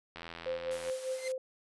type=click train; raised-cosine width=0.3 ms; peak=-27 dBFS; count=63; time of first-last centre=0.16-0.898 s; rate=84 Hz
type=tone with tremolo; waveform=sine; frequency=519 Hz; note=C5; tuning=14 cents flat; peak=-31 dBFS; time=0.46-1.38 s; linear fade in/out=2 ms; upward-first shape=sine; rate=5 Hz; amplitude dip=70%
type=high-pass noise; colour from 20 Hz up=white; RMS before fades=-47 dBFS; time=0.71-1.32 s; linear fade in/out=2 ms; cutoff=320 Hz; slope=24 dB/octave
type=tone with exponential growth; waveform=sawtooth; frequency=2077 Hz; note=C7; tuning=13 cents flat; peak=-33 dBFS; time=1.08-1.28 s; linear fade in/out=2 ms; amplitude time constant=42 ms
effects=resampled to 24000 Hz